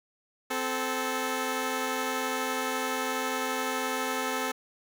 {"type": "tone pair together", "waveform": "10% pulse", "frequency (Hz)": [259.4, 436.3], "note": ["C4", "A4"], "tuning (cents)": [-15, -15], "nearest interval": "major sixth", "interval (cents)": 900, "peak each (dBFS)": -23, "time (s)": [0.5, 4.52], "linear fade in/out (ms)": 10, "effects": []}